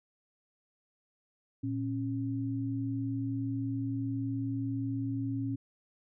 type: tone pair together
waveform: sine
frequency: 114.91 / 273.3 Hz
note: A#2 / C#4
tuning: -24 / -24 cents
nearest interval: octave + minor third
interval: 1500 cents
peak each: -34 / -33 dBFS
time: 1.63-5.56 s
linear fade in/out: 10 ms
effects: none